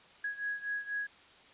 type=beating tone pair; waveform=sine; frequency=1661.2 / 1665.3 Hz; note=G#6 / G#6; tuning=0 / +4 cents; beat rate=4.1 Hz; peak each=-36 / -39 dBFS; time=0.24-1.07 s; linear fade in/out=5 ms; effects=white hiss -58 dBFS RMS until 1.53 s + resampled to 8000 Hz